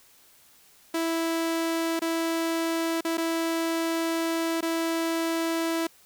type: tone with dropouts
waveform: sawtooth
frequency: 329.4 Hz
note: E4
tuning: 1 cent flat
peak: -21 dBFS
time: 0.94-5.87 s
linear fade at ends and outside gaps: 5 ms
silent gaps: 1.994-2.018 / 3.009-3.048 / 3.173-3.179 / 4.609-4.626 s
effects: white hiss -57 dBFS RMS until 6.05 s